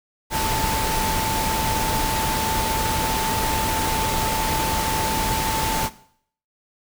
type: tone in noise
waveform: sine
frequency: 884 Hz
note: A5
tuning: 8 cents sharp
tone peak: -25 dBFS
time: 0.3-5.9 s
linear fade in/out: 50 ms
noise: pink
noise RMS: -24 dBFS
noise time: 0.3-5.9 s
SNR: -4 dB
effects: noise-tail reverb RT60 0.6 s tail -17 dB re dry